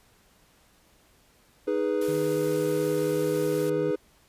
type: chord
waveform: triangle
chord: G# minor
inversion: second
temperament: equal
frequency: 311.1 / 415.3 / 493.9 Hz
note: D#4 / G#4 / B4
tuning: 0 / 0 / 0 cents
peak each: -28 / -25 / -26 dBFS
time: 1.67-3.96 s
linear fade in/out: 10 ms
type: noise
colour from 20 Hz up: white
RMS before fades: -42 dBFS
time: 2.01-3.7 s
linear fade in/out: 5 ms
type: tone with pitch glide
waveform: triangle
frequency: 154.5 to 155.57 Hz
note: D#3 to D#3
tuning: -12 to 0 cents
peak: -31 dBFS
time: 2.08-3.91 s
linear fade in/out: 5 ms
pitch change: +12 cents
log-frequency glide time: 2.32-2.7 s
effects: pink hiss -61 dBFS RMS until 4.28 s + resampled to 32000 Hz